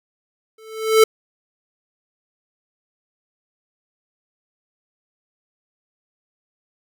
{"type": "tone with exponential growth", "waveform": "square", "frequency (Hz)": 440, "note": "A4", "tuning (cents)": 0, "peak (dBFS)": -7, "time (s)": [0.58, 1.04], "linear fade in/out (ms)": 5, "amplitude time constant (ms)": 100, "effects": []}